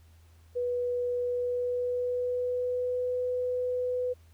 sine tone with pitch glide, 490 to 498.6 Hz, B4 to B4, -14 to +16 cents, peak -27 dBFS, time 0.55-4.14 s, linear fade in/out 20 ms, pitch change +30 cents, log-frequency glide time 1.19-3.16 s, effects added 82 Hz sine -54 dBFS peak until 4.33 s + pink hiss -66 dBFS RMS until 4.33 s

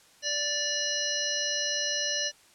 harmonic tone with a mistuned harmonic, 586 Hz, D5, 4 cents flat, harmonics 1 / 3 / 5 / 7 / 9 / 10, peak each -37 / -35 / -34 / -34 / -34 / -32 dBFS, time 0.22-2.32 s, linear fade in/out 50 ms, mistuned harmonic 5, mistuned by -18 cents, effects white hiss -58 dBFS RMS until 2.54 s + low-pass 9000 Hz 12 dB/octave

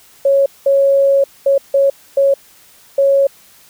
sine tone bursts at uneven times, 552 Hz, C#5, 7 cents flat, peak -8 dBFS, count 6, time 0.25-0.46 / 0.66-1.24 / 1.46-1.58 / 1.74-1.9 / 2.17-2.34 / 2.98-3.27 s, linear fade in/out 5 ms, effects white hiss -46 dBFS RMS until 3.69 s

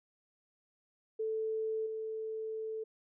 sine tone with level steps, 440 Hz, A4, in tune, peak -32 / -36 dBFS, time 1.19-2.84 s, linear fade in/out 10 ms, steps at 1.86 s, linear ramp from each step 5 ms, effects none

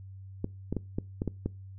clicks, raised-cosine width 3 ms, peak -17 dBFS, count 7, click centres 0.444 / 0.726 / 0.767 / 0.985 / 1.219 / 1.277 / 1.46 s, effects noise-tail reverb RT60 0.3 s tail -23 dB re dry + added 96 Hz sine -43 dBFS peak until 1.78 s

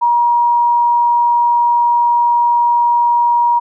sine tone, 952 Hz, A#5, 36 cents sharp, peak -9 dBFS, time 0.01-3.6 s, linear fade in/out 20 ms, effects none

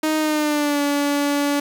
sawtooth tone with pitch glide, 311.1 to 286.9 Hz, D#4 to D4, 0 to -40 cents, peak -14 dBFS, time 0.03-1.6 s, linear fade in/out 5 ms, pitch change -140 cents, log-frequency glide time 0.18-0.81 s, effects 7-bit

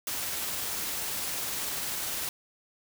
white noise with tremolo, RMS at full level -32 dBFS, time 0.07-2.29 s, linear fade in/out 2 ms, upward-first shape triangle, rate 20 Hz, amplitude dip 25%, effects none

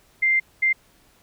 sine tone bursts at uneven times, 2093 Hz, C7, in tune, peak -16 dBFS, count 2, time 0.22-0.4 / 0.62-0.73 s, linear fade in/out 10 ms, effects pink hiss -58 dBFS RMS until 1.22 s

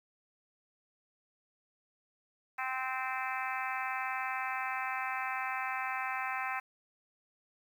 harmonic tone, 259.8 Hz, C4, 12 cents flat, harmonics 3 / 4 / 5 / 6 / 7 / 8 / 9 / 10, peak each -39 / -40 / -41 / -42 / -42 / -43 / -44 / -44 dBFS, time 2.58-6.6 s, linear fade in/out 10 ms, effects 10-bit

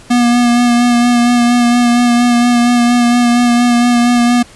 square tone with vibrato, 240.7 Hz, B3, 44 cents flat, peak -8 dBFS, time 0.1-4.43 s, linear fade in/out 10 ms, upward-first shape sine, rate 4.3 Hz, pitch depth 21 cents each way, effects pink hiss -39 dBFS RMS until 4.55 s + resampled to 24000 Hz

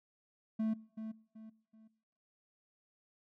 triangle tone with echo, 220 Hz, A3, in tune, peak -29 dBFS, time 0.59-0.74 s, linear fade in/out 10 ms, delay 380 ms, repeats 3, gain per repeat -9 dB, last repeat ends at 1.88 s, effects noise-tail reverb RT60 1.0 s tail -24 dB re dry

